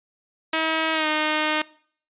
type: tone with pitch glide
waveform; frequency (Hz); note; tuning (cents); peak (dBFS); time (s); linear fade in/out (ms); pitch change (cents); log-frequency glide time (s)
5% pulse; 320 to 307.3; D#4 to D#4; +49 to -21; -9; 0.53-1.62; 5; -70; 0.93-1.07
effects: noise-tail reverb RT60 0.5 s tail -20 dB re dry + resampled to 8000 Hz